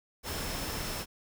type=tone in noise; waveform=sine; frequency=5300 Hz; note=E8; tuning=9 cents sharp; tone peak=-45 dBFS; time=0.23-1.06 s; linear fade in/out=50 ms; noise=pink; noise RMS=-36 dBFS; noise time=0.23-1.06 s; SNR=-12 dB; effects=none